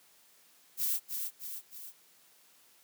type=noise with echo; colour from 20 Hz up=violet; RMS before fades=-31 dBFS; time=0.77-1 s; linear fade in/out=50 ms; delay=310 ms; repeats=3; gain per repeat=-5 dB; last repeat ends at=1.93 s; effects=white hiss -63 dBFS RMS until 2.83 s + high-pass 150 Hz 12 dB/octave